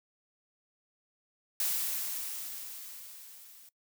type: noise with level ramp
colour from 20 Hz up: blue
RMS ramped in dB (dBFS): -30 to -55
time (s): 1.6-3.69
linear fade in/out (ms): 2
effects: noise-tail reverb RT60 0.1 s tail -20 dB re dry